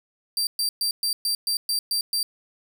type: tone bursts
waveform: sawtooth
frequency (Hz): 4699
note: D8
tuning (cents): 0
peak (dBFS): -19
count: 9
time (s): 0.37-2.23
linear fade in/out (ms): 2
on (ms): 100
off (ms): 120
effects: none